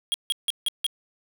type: tone bursts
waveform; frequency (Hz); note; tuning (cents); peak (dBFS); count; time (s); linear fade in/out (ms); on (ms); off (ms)
square; 3274; G#7; -25; -22; 5; 0.12-0.865; 0; 21; 160
effects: none

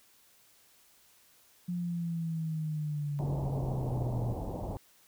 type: linear sweep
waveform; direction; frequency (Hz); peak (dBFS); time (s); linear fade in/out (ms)
sine; down; 177.8 to 116.54; -31; 1.68-4.34; 10
type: low-pass noise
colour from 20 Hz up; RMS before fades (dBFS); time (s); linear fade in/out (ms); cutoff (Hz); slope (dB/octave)
pink; -37; 3.19-4.77; 0; 900; 48
effects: white hiss -63 dBFS RMS until 5.07 s

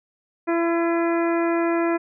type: harmonic tone with a mistuned harmonic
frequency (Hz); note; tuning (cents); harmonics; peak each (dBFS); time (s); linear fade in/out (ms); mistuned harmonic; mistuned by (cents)
336.7; E4; +37; 1 / 2 / 3 / 4 / 5 / 6 / 7; -20 / -26 / -30 / -32 / -34 / -36 / -37; 0.47-1.98; 20; 7; +55
effects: none

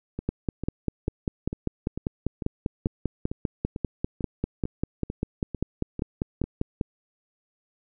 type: two click trains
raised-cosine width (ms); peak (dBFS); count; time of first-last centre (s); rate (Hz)
3; -12 / -18; 34 / 15; 0.29-6.812 / 0.19-6.44; 5.06 / 2.24
effects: none

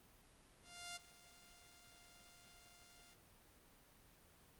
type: tone with ADSR envelope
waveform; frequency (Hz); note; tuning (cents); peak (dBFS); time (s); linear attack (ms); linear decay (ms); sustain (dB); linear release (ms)
5% pulse; 700; F5; +4; -35; 0.61-3.16; 350; 19; -17; 33
effects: pink hiss -67 dBFS RMS until 4.59 s + Opus 32 kbps

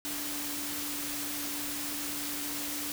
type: tone in noise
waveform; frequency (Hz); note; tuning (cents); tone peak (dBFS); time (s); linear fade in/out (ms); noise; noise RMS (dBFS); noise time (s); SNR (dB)
sine; 291.4; D4; -13; -41; 0.05-2.92; 0; white; -36; 0.05-2.92; -8
effects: none

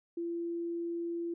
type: tone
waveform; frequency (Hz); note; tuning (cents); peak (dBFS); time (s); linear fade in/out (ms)
sine; 340; F4; -46; -33; 0.17-1.34; 5
effects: none

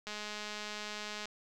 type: click train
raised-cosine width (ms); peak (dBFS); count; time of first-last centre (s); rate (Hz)
0.2; -24; 250; 0.07-1.256; 210
effects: none

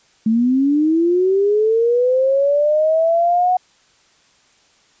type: linear sweep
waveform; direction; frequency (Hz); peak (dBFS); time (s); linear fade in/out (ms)
sine; up; 216 to 739; -12; 0.26-3.57; 5
effects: white hiss -55 dBFS RMS until 5 s + resampled to 16000 Hz

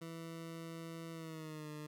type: tone with pitch glide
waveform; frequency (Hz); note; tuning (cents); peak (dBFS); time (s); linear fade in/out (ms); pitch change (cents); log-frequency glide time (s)
20% pulse; 164.81 to 151.13; E3 to D3; 0 to +50; -40; 0.01-1.87; 10; -150; 1.12-1.7
effects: none

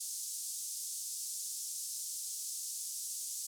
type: band-pass noise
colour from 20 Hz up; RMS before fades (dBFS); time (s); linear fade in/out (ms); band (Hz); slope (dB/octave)
white; -41; 0-3.47; 10; 5500 to 10000; 24
effects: none

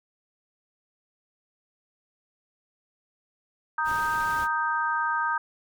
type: chord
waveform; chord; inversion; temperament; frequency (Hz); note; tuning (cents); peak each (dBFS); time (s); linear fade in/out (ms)
sine; Eb major; second; equal; 932.3 / 1244.5 / 1568; Bb5 / Eb6 / G6; 0 / 0 / 0; -28; 3.78-5.38; 5
type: noise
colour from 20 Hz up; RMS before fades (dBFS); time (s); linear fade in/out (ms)
pink; -40; 3.84-4.48; 50
effects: none

